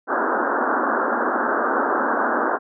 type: band-pass noise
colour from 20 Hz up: white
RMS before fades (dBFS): -21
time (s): 0.07-2.59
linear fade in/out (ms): 50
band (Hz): 220 to 1600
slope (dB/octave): 96
effects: none